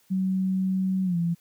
sine tone with pitch glide, 188.6 to 169.98 Hz, F#3 to F3, +33 to -47 cents, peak -22 dBFS, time 0.1-1.35 s, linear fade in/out 20 ms, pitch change -180 cents, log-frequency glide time 1.04-1.17 s, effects white hiss -63 dBFS RMS until 1.4 s

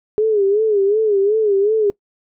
sine tone with vibrato, 415.3 Hz, G#4, in tune, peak -12 dBFS, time 0.18-1.9 s, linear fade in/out 0 ms, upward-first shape sine, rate 2.7 Hz, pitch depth 110 cents each way, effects noise-tail reverb RT60 0.1 s tail -22 dB re dry

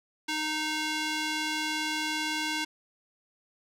square tone with band-pass filter, 308.8 Hz, D#4, 13 cents flat, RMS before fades -31 dBFS, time 0.28-2.65 s, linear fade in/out 10 ms, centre 3300 Hz, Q 0.77, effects none

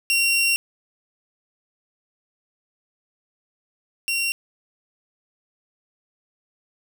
sawtooth tone pair in turn, 2747 / 2747 Hz, F7 / F7, -29 / -29 cents, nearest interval unison, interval 0 cents, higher neither, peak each -14 / -18 dBFS, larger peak first, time 0.1-0.56 / 4.08-4.32 s, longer first, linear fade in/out 0 ms, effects none

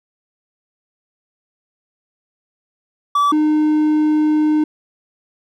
triangle tone pair in turn, 1153 / 305.4 Hz, D6 / D#4, -32 / -32 cents, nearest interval octave + major seventh, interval 2300 cents, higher first, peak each -10 dBFS, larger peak neither, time 3.15-3.32 / 3.32-4.64 s, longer second, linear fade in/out 5 ms, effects none

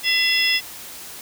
sine tone cluster, 2012 / 2718 / 3386 / 5130 Hz, B6 / F7 / G#7 / E8, +32 / -48 / +33 / -48 cents, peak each -21 dBFS, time 0.03-0.61 s, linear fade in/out 50 ms, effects tanh soft clip ceiling -9 dBFS + white hiss -37 dBFS RMS until 1.21 s

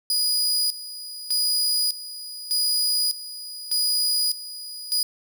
sawtooth tone with tremolo, 4919 Hz, D#8, 21 cents flat, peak -17 dBFS, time 0.1-5.03 s, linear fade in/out 2 ms, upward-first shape square, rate 0.83 Hz, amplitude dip 80%, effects none

